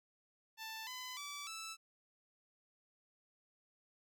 10% pulse tone with pitch steps, 885 / 1010.7 / 1154.4 / 1318.4 Hz, A5 / B5 / D6 / E6, +10 / +40 / -30 / 0 cents, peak -36 dBFS, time 0.57-1.77 s, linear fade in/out 50 ms, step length 300 ms, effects none

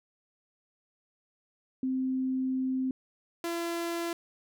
sine / sawtooth tone pair in turn, 260.4 / 339.1 Hz, C4 / E4, -8 / +49 cents, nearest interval perfect fourth, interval 457 cents, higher second, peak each -27 dBFS, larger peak neither, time 1.83-2.91 / 3.44-4.13 s, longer first, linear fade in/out 2 ms, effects none

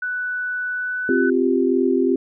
sine tone with pitch glide, 1487 to 1498.2 Hz, F#6 to F#6, +8 to +21 cents, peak -22 dBFS, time 0.02-1.3 s, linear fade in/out 5 ms, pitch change +13 cents, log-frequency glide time 0.71-1.14 s
sine chord, C suspended fourth, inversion none, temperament equal, 261.6 / 349.2 / 392 Hz, C4 / F4 / G4, 0 / 0 / 0 cents, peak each -19 / -20 / -20 dBFS, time 1.09-2.16 s, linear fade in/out 2 ms
effects none

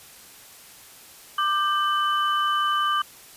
sine tone cluster, 1187 / 1568 / 3012 Hz, D6 / G6 / F#7, +18 / 0 / +30 cents, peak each -21 / -29 / -29 dBFS, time 1.38-3.02 s, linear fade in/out 5 ms, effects white hiss -47 dBFS RMS until 3.36 s + resampled to 32000 Hz

